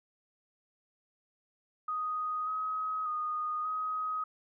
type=tone with pitch steps; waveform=sine; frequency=1246 / 1268 / 1233 / 1260 Hz; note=D#6 / D#6 / D#6 / D#6; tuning=+2 / +32 / -16 / +21 cents; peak=-31 dBFS; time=1.88-4.24 s; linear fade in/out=5 ms; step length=590 ms; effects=none